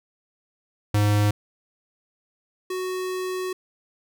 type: tone pair in turn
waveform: square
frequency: 103.83 / 370 Hz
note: G#2 / F#4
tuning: 0 / 0 cents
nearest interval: octave + minor seventh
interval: 2200 cents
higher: second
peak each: -18 / -27 dBFS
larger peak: first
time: 0.94-1.31 / 2.7-3.53 s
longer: second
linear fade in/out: 5 ms
effects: none